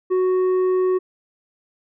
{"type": "tone with tanh clipping", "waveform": "sine", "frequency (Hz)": 370, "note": "F#4", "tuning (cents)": 0, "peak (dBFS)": -17, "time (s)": [0.1, 0.99], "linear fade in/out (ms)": 20, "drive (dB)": 6, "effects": []}